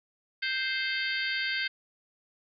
harmonic tone with a mistuned harmonic, 523.3 Hz, C5, in tune, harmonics 3 / 4 / 5 / 6 / 7 / 8 / 9, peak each -32 / -33 / -39 / -37 / -40 / -41 / -39 dBFS, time 0.42-1.68 s, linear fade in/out 10 ms, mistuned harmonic 8, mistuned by +62 cents, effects none

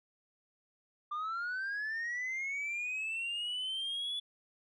sine linear sweep, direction up, 1182 to 3448 Hz, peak -32 dBFS, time 1.11-4.2 s, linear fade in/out 10 ms, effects tanh soft clip ceiling -33 dBFS

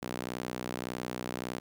sawtooth tone with high-pass filter, 61.74 Hz, B1, in tune, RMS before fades -38 dBFS, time 0.02-1.6 s, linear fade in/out 10 ms, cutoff 230 Hz, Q 0.89, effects none

